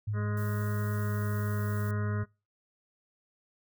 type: tone with pitch glide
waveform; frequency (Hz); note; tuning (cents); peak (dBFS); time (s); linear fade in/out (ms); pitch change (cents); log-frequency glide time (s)
sine; 105.2 to 103.75; G#2 to G#2; +23 to -1; -29; 0.07-2.24; 10; -24; 0.59-1.62
type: harmonic tone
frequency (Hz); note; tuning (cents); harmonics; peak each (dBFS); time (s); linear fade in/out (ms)
208.1; G#3; +4; 1 / 2 / 3 / 5 / 6 / 7 / 8 / 9; -37 / -41 / -47 / -48 / -45 / -45 / -52 / -50; 0.13-2.26; 50
type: noise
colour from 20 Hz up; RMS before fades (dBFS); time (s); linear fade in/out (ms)
violet; -48; 0.37-1.91; 2
effects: noise-tail reverb RT60 0.3 s tail -26 dB re dry